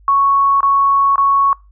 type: tone with dropouts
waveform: sine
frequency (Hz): 1108.7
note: C#6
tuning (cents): 0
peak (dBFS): -9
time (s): 0.08-1.53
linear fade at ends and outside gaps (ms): 1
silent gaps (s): 0.606-0.63 / 1.158-1.18
effects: noise-tail reverb RT60 0.3 s tail -26 dB re dry + added 50 Hz sine -43 dBFS peak until 1.71 s